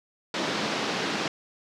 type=band-pass noise; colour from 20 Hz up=pink; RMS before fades=-29 dBFS; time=0.34-1.28 s; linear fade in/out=2 ms; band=180 to 5400 Hz; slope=24 dB/octave; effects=none